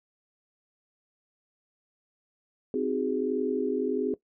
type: chord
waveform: sine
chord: Ab dominant seventh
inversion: first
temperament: just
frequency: 259.6 / 311.5 / 373.8 / 415.3 Hz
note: C4 / Eb4 / Gb4 / Ab4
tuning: -13 / +2 / +18 / 0 cents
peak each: -30 / -35 / -31 / -29 dBFS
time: 2.74-4.14 s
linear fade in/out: 2 ms
effects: noise-tail reverb RT60 0.1 s tail -18 dB re dry